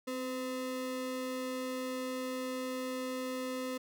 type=ring-modulated tone; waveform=square; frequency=384.8 Hz; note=G4; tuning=32 cents flat; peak=-33 dBFS; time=0.07-3.78 s; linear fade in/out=10 ms; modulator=125 Hz; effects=none